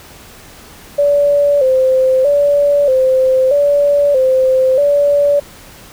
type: tone with vibrato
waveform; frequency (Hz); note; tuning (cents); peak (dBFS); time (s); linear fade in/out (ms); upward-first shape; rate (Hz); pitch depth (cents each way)
sine; 547; C#5; -23; -8; 0.98-5.4; 10; square; 0.79; 86
effects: pink hiss -38 dBFS RMS until 5.92 s